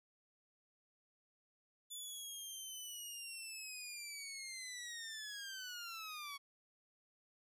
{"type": "linear sweep", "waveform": "15% pulse", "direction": "down", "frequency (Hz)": [3490, 1111], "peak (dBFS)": -39, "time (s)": [1.9, 6.38], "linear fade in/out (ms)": 20, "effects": ["resampled to 32000 Hz"]}